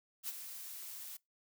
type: noise with ADSR envelope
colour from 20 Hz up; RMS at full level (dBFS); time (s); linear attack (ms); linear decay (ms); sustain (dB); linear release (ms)
blue; -38; 0.23-1.17; 55; 30; -9; 7
effects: noise-tail reverb RT60 0.2 s tail -24 dB re dry